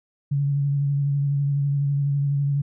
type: tone with vibrato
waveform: sine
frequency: 141.4 Hz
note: C#3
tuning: 35 cents sharp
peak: -19 dBFS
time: 0.31-2.62 s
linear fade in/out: 10 ms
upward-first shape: sine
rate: 12 Hz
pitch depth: 24 cents each way
effects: none